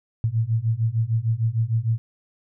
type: beating tone pair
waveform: sine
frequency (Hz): 110 / 116.6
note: A2 / A#2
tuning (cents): 0 / +1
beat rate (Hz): 6.6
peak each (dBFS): -23 / -22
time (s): 0.24-1.98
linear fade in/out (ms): 0
effects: none